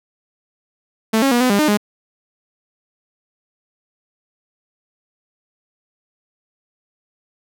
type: tone with pitch steps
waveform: sawtooth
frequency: 221.3 / 272.7 / 240.8 / 253 / 201.5 / 304 / 207.5 Hz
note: A3 / C#4 / B3 / B3 / G3 / D#4 / G#3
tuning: +10 / -28 / -44 / +42 / +48 / -40 / -1 cents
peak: -9 dBFS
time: 1.13-1.774 s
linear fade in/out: 10 ms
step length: 92 ms
effects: none